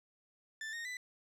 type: tone with pitch steps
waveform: 40% pulse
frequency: 1766 / 1852 / 1993 Hz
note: A6 / A#6 / B6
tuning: +6 / -12 / +15 cents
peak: -39 dBFS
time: 0.61-0.97 s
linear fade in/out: 2 ms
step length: 120 ms
effects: low-pass 9000 Hz 12 dB/octave

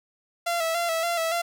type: tone with vibrato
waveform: sawtooth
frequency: 670 Hz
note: E5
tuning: 28 cents sharp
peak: -20 dBFS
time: 0.46-1.42 s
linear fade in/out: 10 ms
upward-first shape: square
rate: 3.5 Hz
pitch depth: 42 cents each way
effects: none

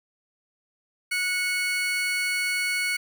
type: tone pair together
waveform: 35% pulse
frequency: 1462 / 2210 Hz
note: F#6 / C#7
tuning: -21 / -6 cents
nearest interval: perfect fifth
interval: 715 cents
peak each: -30 / -23 dBFS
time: 1.11-2.97 s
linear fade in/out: 10 ms
effects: none

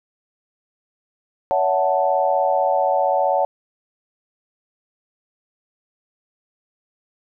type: chord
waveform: sine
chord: F# minor seventh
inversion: second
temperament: equal with one note detuned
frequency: 563.7 / 659.3 / 740 / 880 Hz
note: C#5 / E5 / F#5 / A5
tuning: +29 / 0 / 0 / 0 cents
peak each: -20 / -24 / -20 / -22 dBFS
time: 1.51-3.45 s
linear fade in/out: 0 ms
effects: none

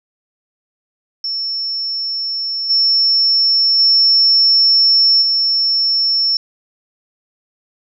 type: tone with level steps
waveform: sine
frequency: 5400 Hz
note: E8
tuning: 41 cents sharp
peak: -18 / -10 / -8 / -12 dBFS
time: 1.24-6.37 s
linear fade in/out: 2 ms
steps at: 2.69 / 3.78 / 5.21 s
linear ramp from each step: 20 ms
effects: none

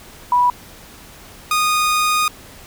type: tone pair in turn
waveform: sine / sawtooth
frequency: 981 / 1234 Hz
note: B5 / D#6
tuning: -12 / -15 cents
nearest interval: major third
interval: 397 cents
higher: second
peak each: -11 / -11 dBFS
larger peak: neither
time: 0.32-0.5 / 1.51-2.28 s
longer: second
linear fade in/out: 2 ms
effects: pink hiss -41 dBFS RMS until 2.66 s

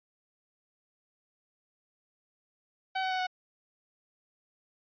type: tone with pitch steps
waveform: sawtooth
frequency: 760 / 752.6 / 745.2 / 737.9 Hz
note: F#5 / F#5 / F#5 / F#5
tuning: +46 / +29 / +12 / -5 cents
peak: -25 dBFS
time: 2.95-3.27 s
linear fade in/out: 10 ms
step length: 80 ms
effects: resampled to 11025 Hz

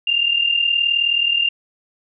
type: tone pair together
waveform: sine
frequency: 2765 / 2804 Hz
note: F7 / F7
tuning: -18 / +6 cents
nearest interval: unison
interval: 24 cents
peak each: -21 / -16 dBFS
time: 0.07-1.49 s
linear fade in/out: 5 ms
effects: none

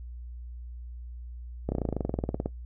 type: slowing click train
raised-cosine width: 2 ms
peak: -15 dBFS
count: 19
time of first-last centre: 1.69-2.459 s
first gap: 30 ms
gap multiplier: 1.04
effects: noise-tail reverb RT60 0.1 s tail -19 dB re dry + added 60 Hz sine -38 dBFS peak until 2.65 s

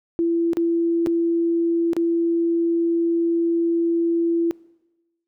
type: tone with dropouts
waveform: sine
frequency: 336.3 Hz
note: E4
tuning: 35 cents sharp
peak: -17 dBFS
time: 0.19-4.51 s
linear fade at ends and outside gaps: 0 ms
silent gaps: 0.533-0.57 / 1.062-1.07 / 1.933-1.966 s
effects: noise-tail reverb RT60 1.0 s tail -23 dB re dry

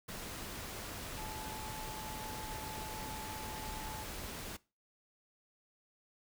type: tone in noise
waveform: sine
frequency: 867 Hz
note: A5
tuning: 26 cents flat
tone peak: -46 dBFS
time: 1.17-4.04 s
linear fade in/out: 10 ms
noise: pink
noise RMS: -44 dBFS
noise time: 0.08-4.57 s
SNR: -5 dB
effects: noise-tail reverb RT60 0.3 s tail -21 dB re dry

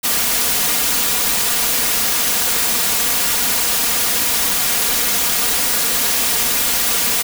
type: noise with comb filter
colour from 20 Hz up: white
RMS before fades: -17 dBFS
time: 0.03-7.23 s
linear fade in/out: 20 ms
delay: 4.2 ms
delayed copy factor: +0.55
effects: none

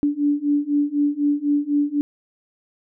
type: beating tone pair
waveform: sine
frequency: 288.2 / 292.2 Hz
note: D4 / D4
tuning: -33 / -9 cents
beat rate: 4 Hz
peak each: -21 / -20 dBFS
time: 0.03-2.01 s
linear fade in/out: 0 ms
effects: none

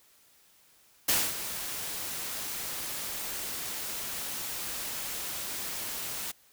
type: noise with ADSR envelope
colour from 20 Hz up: white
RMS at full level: -24 dBFS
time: 1.08-6.32 s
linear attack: 8 ms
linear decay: 240 ms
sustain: -12 dB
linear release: 12 ms
effects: white hiss -62 dBFS RMS until 6.52 s

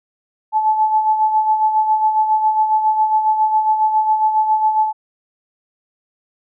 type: tone with tremolo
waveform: sine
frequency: 866 Hz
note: A5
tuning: 28 cents flat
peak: -10 dBFS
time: 0.52-4.93 s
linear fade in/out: 50 ms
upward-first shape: sine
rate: 7.3 Hz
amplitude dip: 55%
effects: none

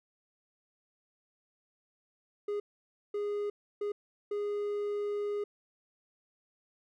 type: tone bursts at uneven times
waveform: triangle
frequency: 411.9 Hz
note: G#4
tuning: 14 cents flat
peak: -29 dBFS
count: 4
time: 2.48-2.6 / 3.14-3.5 / 3.81-3.92 / 4.31-5.44 s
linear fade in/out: 5 ms
effects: none

